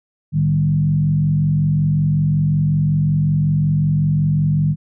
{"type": "tone with frequency modulation", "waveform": "sine", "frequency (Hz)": 152.1, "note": "D#3", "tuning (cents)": -39, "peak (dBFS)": -13, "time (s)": [0.32, 4.76], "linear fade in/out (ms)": 50, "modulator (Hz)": 45.4, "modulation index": 0.71, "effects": []}